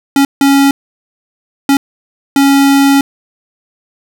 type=tone bursts at uneven times; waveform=square; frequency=277.2 Hz; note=C#4; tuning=in tune; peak=-6 dBFS; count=4; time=0.16-0.25 / 0.41-0.71 / 1.69-1.77 / 2.36-3.01 s; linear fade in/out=2 ms; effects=none